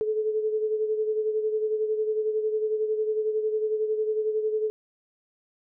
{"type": "beating tone pair", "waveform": "sine", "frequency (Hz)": [430.9, 441.9], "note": ["A4", "A4"], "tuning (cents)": [-36, 7], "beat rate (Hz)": 11, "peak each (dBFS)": [-24, -32], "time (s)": [0.01, 4.7], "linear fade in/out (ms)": 0, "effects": []}